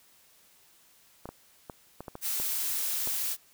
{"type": "clicks", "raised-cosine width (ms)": 1, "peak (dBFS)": -25, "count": 8, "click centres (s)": [1.256, 1.29, 1.698, 2.006, 2.082, 2.154, 2.4, 3.074]}
{"type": "noise", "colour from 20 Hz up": "blue", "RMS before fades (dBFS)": -31, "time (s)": [2.21, 3.37], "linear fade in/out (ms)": 50}
{"effects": ["white hiss -61 dBFS RMS until 3.53 s"]}